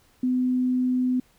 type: tone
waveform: sine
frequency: 252.8 Hz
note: B3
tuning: 41 cents sharp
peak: -20 dBFS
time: 0.23-1.2 s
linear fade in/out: 5 ms
effects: pink hiss -61 dBFS RMS until 1.38 s